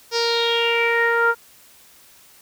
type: tone with low-pass filter sweep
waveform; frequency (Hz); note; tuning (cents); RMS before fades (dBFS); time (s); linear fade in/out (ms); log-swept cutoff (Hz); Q
sawtooth; 466.1; A#4; 0; -19; 0.11-1.35; 50; 5300 to 1300; 6.3
effects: white hiss -50 dBFS RMS until 2.41 s